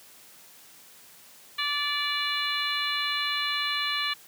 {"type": "harmonic tone", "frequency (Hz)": 582, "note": "D5", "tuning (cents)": -16, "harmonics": [2, 3, 4, 5, 6, 7], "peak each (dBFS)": [-33, -33, -33, -33, -33, -33], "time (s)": [1.58, 4.14], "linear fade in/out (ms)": 10, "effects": ["white hiss -52 dBFS RMS until 4.27 s", "high-pass 100 Hz 12 dB/octave"]}